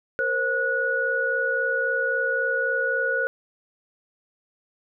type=tone cluster; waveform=sine; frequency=466.3 / 530 / 1463 Hz; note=A#4 / C5 / F#6; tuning=+1 / +22 / -20 cents; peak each=-29 / -27 / -23 dBFS; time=0.19-3.27 s; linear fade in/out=0 ms; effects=none